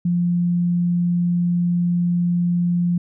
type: tone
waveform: sine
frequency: 174.61 Hz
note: F3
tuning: in tune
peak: -16 dBFS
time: 0.05-2.98 s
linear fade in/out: 5 ms
effects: none